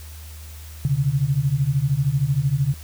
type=beating tone pair; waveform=sine; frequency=130.81 / 143.81 Hz; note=C3 / D3; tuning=0 / -36 cents; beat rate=13 Hz; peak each=-21 / -20 dBFS; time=0.85-2.74 s; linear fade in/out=0 ms; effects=added 77 Hz sine -36 dBFS peak until 2.83 s + white hiss -45 dBFS RMS until 2.83 s